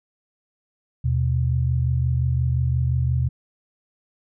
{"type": "tone pair together", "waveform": "sine", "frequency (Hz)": [79.88, 125.6], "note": ["D#2", "B2"], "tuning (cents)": [46, 30], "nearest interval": "minor sixth", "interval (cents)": 784, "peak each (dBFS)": [-22, -20], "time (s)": [1.04, 3.29], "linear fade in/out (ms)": 10, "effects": []}